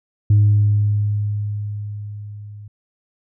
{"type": "tone with level ramp", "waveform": "sine", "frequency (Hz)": 103.83, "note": "G#2", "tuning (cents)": 0, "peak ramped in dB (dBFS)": [-7, -34], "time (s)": [0.3, 2.68], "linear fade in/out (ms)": 5, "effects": ["tanh soft clip ceiling -7 dBFS"]}